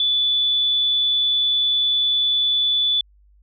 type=tone; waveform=sine; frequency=3470 Hz; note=A7; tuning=25 cents flat; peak=-16 dBFS; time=0-3.01 s; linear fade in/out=2 ms; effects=added 50 Hz sine -51 dBFS peak until 3.42 s